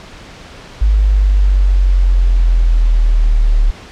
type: exponential sweep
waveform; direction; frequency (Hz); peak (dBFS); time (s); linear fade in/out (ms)
sine; down; 51.91 to 36.63; -7; 0.81-3.71; 10
effects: pink hiss -35 dBFS RMS until 3.91 s + low-pass 5000 Hz 12 dB/octave